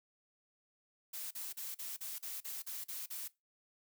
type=noise bursts; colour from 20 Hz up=blue; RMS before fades=-43 dBFS; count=10; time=1.13-3.281 s; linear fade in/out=10 ms; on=180 ms; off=39 ms; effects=noise-tail reverb RT60 0.2 s tail -19 dB re dry